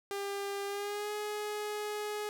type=tone with pitch glide; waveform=sawtooth; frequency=399.6 to 419.5 Hz; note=G4 to G#4; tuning=+33 to +17 cents; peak=-31 dBFS; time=0.11-2.29 s; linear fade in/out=0 ms; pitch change=+84 cents; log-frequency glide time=0.66-1.12 s; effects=none